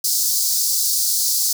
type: high-pass noise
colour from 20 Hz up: pink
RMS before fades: -19 dBFS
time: 0.04-1.53 s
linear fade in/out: 5 ms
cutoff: 4500 Hz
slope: 48 dB/octave
effects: none